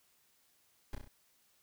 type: noise with echo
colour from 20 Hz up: brown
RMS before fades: -38 dBFS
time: 0.93-0.95 s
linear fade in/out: 2 ms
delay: 32 ms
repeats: 4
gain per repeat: -4 dB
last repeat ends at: 1.078 s
effects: white hiss -71 dBFS RMS until 1.62 s